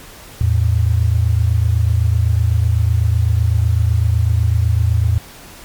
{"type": "tone pair together", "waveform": "sine", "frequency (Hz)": [82.05, 110], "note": ["E2", "A2"], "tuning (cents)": [-8, 0], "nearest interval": "perfect fourth", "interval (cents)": 508, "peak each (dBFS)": -14, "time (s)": [0.41, 5.18], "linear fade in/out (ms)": 0, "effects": ["pink hiss -38 dBFS RMS until 5.64 s", "MP3 96 kbps"]}